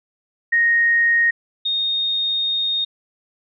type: tone pair in turn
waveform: sine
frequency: 1865 / 3698 Hz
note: A#6 / A#7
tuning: 0 / -15 cents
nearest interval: octave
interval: 1185 cents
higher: second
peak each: -13 / -18 dBFS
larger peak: first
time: 0.52-1.31 / 1.65-2.85 s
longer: second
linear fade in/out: 10 ms
effects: none